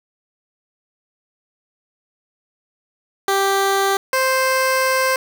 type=tone pair in turn; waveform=15% pulse; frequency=392 / 523.3 Hz; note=G4 / C5; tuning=0 / 0 cents; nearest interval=perfect fourth; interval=500 cents; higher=second; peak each=-9 dBFS; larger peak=neither; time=3.28-3.97 / 4.13-5.16 s; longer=second; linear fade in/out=2 ms; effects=none